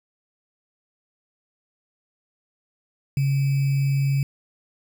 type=tone with sample-and-hold; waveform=sine; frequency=137.8 Hz; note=C#3; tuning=10 cents flat; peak=-18 dBFS; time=3.17-4.23 s; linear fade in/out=2 ms; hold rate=2450 Hz; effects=none